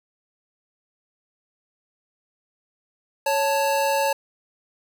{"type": "tone pair together", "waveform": "square", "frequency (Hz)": [555.6, 882], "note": ["C#5", "A5"], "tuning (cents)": [4, 4], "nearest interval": "minor sixth", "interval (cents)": 800, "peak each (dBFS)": -23, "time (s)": [3.26, 4.13], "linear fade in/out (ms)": 5, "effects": []}